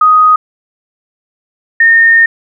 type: tone pair in turn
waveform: sine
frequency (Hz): 1249 / 1830.2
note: D#6 / A#6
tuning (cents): +6 / -32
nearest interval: perfect fifth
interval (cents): 662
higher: second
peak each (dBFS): -3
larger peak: neither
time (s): 0.01-0.36 / 1.8-2.26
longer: second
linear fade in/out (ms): 5
effects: none